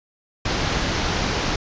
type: low-pass noise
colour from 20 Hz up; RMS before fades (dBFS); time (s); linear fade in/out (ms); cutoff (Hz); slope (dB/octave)
pink; -23; 0.45-1.56; 5; 6300; 48
effects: resampled to 16000 Hz